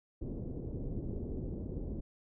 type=low-pass noise; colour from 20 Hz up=pink; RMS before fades=-39 dBFS; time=0.21-2.01 s; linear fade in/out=10 ms; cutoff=420 Hz; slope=24 dB/octave; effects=none